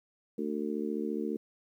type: harmonic tone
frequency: 74.6 Hz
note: D2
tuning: 28 cents sharp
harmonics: 3 / 4 / 5 / 6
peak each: -35 / -36 / -37 / -38 dBFS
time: 0.38-1.37 s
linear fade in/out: 5 ms
effects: 11-bit